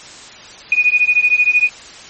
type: beating tone pair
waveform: sine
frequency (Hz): 2463 / 2476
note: D#7 / D#7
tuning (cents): -18 / -9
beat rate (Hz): 13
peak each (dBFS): -13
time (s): 0.72-1.69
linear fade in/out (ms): 2
effects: white hiss -36 dBFS RMS until 2.09 s + MP3 32 kbps